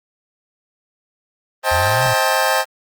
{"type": "chord", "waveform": "25% pulse", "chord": "A half-diminished seventh", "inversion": "first", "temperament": "just", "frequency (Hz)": [528, 633.6, 792, 880], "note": ["C5", "Eb5", "G5", "A5"], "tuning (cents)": [16, 31, 18, 0], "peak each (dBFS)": -17, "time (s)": [1.63, 2.65], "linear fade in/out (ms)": 50}
{"type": "exponential two-way sweep", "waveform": "sine", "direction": "up then down", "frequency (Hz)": [77.78, 133.7, 107.4], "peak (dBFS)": -21, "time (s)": [1.71, 2.14], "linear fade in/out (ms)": 10, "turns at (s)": 2.05}
{"effects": ["Opus 24 kbps"]}